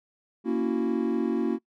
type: chord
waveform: triangle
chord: F# dominant seventh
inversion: first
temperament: equal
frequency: 233.1 / 277.2 / 329.6 / 370 Hz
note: A#3 / C#4 / E4 / F#4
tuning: 0 / 0 / 0 / 0 cents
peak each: -26 / -28 / -27 / -28 dBFS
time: 0.44-1.59 s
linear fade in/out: 50 ms
effects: noise-tail reverb RT60 0.1 s tail -22 dB re dry